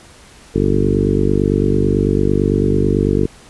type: harmonic tone with a mistuned harmonic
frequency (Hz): 49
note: G1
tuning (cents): 0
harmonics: 1 / 2 / 3 / 4 / 5 / 6 / 7 / 8 / 9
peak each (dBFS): -21 / -21 / -21 / -21 / -21 / -21 / -21 / -21 / -21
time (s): 0.54-3.27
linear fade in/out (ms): 20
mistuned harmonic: 2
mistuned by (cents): +20
effects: pink hiss -43 dBFS RMS until 3.49 s + resampled to 24000 Hz